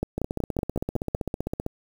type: two click trains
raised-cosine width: 2 ms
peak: -12 / -14 dBFS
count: 7 / 24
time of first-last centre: 0.03-1.149 / 0.18-1.664 s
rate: 5.36 / 15.5 Hz
effects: 7-bit